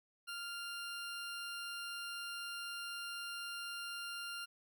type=tone; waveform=20% pulse; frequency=1396 Hz; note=F6; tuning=1 cent flat; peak=-37 dBFS; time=0.27-4.46 s; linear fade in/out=20 ms; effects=none